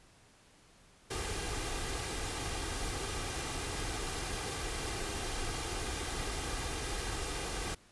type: noise with comb filter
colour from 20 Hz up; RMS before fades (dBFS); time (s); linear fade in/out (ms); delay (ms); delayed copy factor
pink; -37; 1.1-7.75; 10; 2.5; +0.5
effects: pink hiss -62 dBFS RMS until 7.91 s + resampled to 24000 Hz